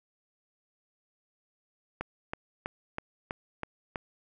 click train, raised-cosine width 0.5 ms, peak -18 dBFS, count 7, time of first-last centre 2.01-3.958 s, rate 3.08 Hz, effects none

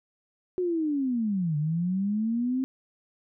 sine linear two-way sweep, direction down then up, 370 to 145.7 to 265.4 Hz, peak -24 dBFS, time 0.58-2.64 s, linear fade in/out 0 ms, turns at 1.57 s, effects none

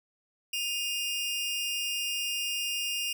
sawtooth tone pair together, 2496 / 2805 Hz, D#7 / F7, +5 / +7 cents, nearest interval major second, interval 202 cents, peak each -34 / -27 dBFS, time 0.53-3.13 s, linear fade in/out 5 ms, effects none

